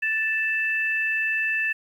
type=tone pair together; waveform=sine; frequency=1760 / 2641 Hz; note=A6 / E7; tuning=0 / +3 cents; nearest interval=perfect fifth; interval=703 cents; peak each=-24 / -25 dBFS; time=0.02-1.73 s; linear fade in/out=10 ms; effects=9-bit